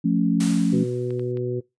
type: chord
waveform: sine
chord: F augmented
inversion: none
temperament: equal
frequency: 174.61 / 220 / 277.2 Hz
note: F3 / A3 / C#4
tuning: 0 / 0 / 0 cents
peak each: -21 / -22 / -22 dBFS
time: 0.04-0.84 s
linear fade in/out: 10 ms
type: noise with exponential decay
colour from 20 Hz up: white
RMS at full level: -29 dBFS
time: 0.4-1.32 s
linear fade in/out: 5 ms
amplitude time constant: 200 ms
type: harmonic tone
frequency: 123.47 Hz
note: B2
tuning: in tune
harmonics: 1 / 2 / 3 / 4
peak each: -28 / -35 / -25 / -33 dBFS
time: 0.72-1.61 s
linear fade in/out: 20 ms
type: clicks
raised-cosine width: 0.3 ms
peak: -29 dBFS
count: 3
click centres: 1.106 / 1.195 / 1.372 s
effects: noise-tail reverb RT60 0.2 s tail -21 dB re dry + resampled to 22050 Hz